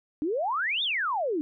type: exponential two-way sweep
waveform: sine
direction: up then down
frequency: 284.2 to 3729 to 284.2 Hz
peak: -25 dBFS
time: 0.22-1.41 s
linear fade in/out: 0 ms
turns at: 0.83 s
effects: none